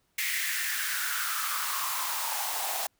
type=noise with high-pass filter sweep; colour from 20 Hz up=white; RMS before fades=-31 dBFS; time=0.18-2.87 s; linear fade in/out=5 ms; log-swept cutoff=2100 to 710 Hz; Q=5.4; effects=pink hiss -72 dBFS RMS until 2.99 s